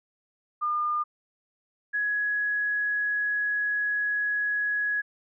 sine tone pair in turn, 1209 / 1675.5 Hz, D6 / G#6, +50 / +15 cents, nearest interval tritone, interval 565 cents, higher second, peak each -24 dBFS, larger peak neither, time 0.61-1.04 / 1.93-5.02 s, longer second, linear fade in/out 20 ms, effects none

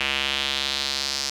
square tone with band-pass filter sweep, 68.7 Hz, C#2, 15 cents flat, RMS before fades -26 dBFS, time 0-1.3 s, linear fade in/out 5 ms, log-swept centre 2700 to 5200 Hz, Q 2.9, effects none

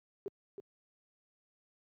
sine tone with echo, 398.4 Hz, G4, 28 cents sharp, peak -35 dBFS, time 0.26-0.28 s, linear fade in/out 0 ms, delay 320 ms, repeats 1, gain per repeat -7 dB, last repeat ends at 0.6 s, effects high-pass 100 Hz 12 dB/octave

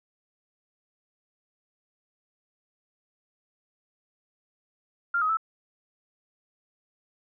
sine tone with pitch steps, 1393 / 1261 / 1315 Hz, F6 / D#6 / E6, -5 / +23 / -5 cents, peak -22 dBFS, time 5.14-5.371 s, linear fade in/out 5 ms, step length 77 ms, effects none

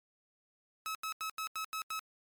sawtooth tone bursts, 1291 Hz, E6, 37 cents flat, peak -32 dBFS, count 7, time 0.86-1.993 s, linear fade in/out 0 ms, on 89 ms, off 85 ms, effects MP3 96 kbps

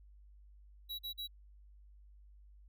square tone bursts, 3900 Hz, B7, 23 cents flat, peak -40 dBFS, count 3, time 0.89-1.276 s, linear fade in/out 20 ms, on 100 ms, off 43 ms, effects added 50 Hz sine -56 dBFS peak until 2.68 s

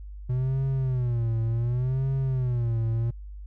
triangle tone with vibrato, 123.47 Hz, B2, in tune, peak -21 dBFS, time 0.29-3.11 s, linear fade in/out 10 ms, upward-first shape sine, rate 0.68 Hz, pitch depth 150 cents each way, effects added 50 Hz sine -37 dBFS peak until 3.46 s

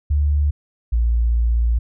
sine tone pair in turn, 73 / 57.94 Hz, D2 / A#1, -10 / -10 cents, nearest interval major third, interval 400 cents, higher first, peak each -14 dBFS, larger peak neither, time 0.1-0.51 / 0.92-1.79 s, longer second, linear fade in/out 10 ms, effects none

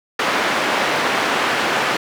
white band-pass noise, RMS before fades -19 dBFS, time 0.19-1.97 s, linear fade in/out 5 ms, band 230 to 2000 Hz, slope 12 dB/octave, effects none

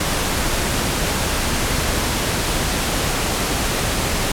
pink noise, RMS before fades -20 dBFS, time 0-4.32 s, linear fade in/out 5 ms, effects low-pass 12000 Hz 12 dB/octave

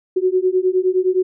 sine beating tone pair, 365.3 / 375 Hz, F#4 / F#4, -22 / +23 cents, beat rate 9.7 Hz, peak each -17 dBFS, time 0.16-1.23 s, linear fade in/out 10 ms, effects none

